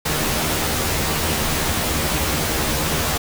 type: noise with comb filter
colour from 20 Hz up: pink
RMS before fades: -21 dBFS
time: 0.05-3.18 s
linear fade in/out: 10 ms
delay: 13 ms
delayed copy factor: +0.85
effects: none